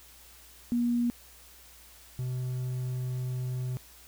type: tone pair in turn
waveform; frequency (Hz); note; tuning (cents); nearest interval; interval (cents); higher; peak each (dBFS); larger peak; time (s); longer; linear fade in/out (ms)
sine / triangle; 239.2 / 126.71; A#3 / B2; +45 / +45; major seventh; 1100; first; -24 / -28; first; 0.72-1.1 / 2.19-3.77; second; 0
effects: added 60 Hz sine -58 dBFS peak until 4.07 s + white hiss -54 dBFS RMS until 4.07 s